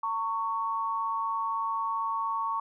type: tone pair together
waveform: sine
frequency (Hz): 908.9 / 1112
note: A#5 / C#6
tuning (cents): -44 / +5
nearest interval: minor third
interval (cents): 349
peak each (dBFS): -32 / -29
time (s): 0.03-2.6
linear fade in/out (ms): 5
effects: none